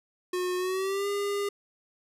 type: tone with pitch glide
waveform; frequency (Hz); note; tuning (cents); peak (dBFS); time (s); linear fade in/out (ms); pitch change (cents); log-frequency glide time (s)
square; 362.4 to 404.4; F#4 to G#4; -36 to -46; -28; 0.33-1.49; 5; +190; 0.57-1.08
effects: resampled to 32000 Hz